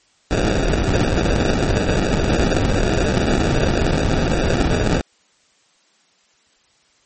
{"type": "noise with sample-and-hold", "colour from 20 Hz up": "pink", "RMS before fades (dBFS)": -17, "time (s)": [0.31, 5.01], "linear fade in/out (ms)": 0, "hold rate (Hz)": 1050, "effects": ["white hiss -58 dBFS RMS until 7.05 s", "MP3 32 kbps"]}